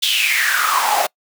pink noise with high-pass filter sweep, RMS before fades -17 dBFS, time 0.02-1.07 s, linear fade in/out 10 ms, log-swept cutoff 3500 to 650 Hz, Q 6.5, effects noise-tail reverb RT60 0.1 s tail -25 dB re dry

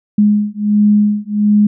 sine beating tone pair, 207.7 / 209.1 Hz, G#3 / G#3, 0 / +12 cents, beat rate 1.4 Hz, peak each -12 dBFS, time 0.18-1.67 s, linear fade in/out 5 ms, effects none

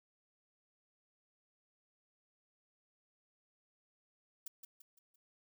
violet noise with echo, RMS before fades -44 dBFS, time 4.46-4.48 s, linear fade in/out 5 ms, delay 170 ms, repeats 4, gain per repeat -7 dB, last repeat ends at 5.16 s, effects none

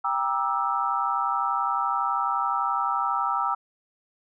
sine chord, E half-diminished seventh, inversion first, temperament just, 791.1 / 949.3 / 1186.7 / 1318.5 Hz, G5 / Bb5 / D6 / E6, +16 / +31 / +18 / 0 cents, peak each -29 / -29 / -30 / -26 dBFS, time 0.04-3.55 s, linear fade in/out 10 ms, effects none

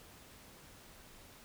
silence, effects pink hiss -57 dBFS RMS until 1.44 s

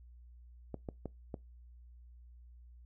clicks, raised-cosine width 2 ms, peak -26 dBFS, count 4, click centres 0.743 / 0.888 / 1.057 / 1.342 s, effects noise-tail reverb RT60 0.2 s tail -23 dB re dry + added 60 Hz sine -53 dBFS peak until 2.85 s

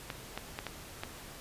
clicks, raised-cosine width 0.3 ms, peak -20 dBFS, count 5, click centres 0.102 / 0.376 / 0.589 / 0.667 / 1.035 s, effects pink hiss -48 dBFS RMS until 1.4 s + resampled to 32000 Hz

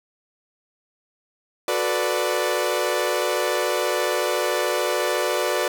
sawtooth chord, B minor seventh, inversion second, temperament equal with one note detuned, 365.5 / 440 / 493.9 / 587.3 Hz, F#4 / A4 / B4 / D5, -21 / 0 / 0 / 0 cents, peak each -23 / -25 / -22 / -21 dBFS, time 1.68-5.68 s, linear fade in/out 2 ms, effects none

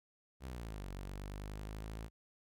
sawtooth linear two-way sweep, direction down then up, 67.5 to 46.71 to 55.2 Hz, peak -39 dBFS, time 0.4-2.1 s, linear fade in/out 50 ms, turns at 0.87 s, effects none

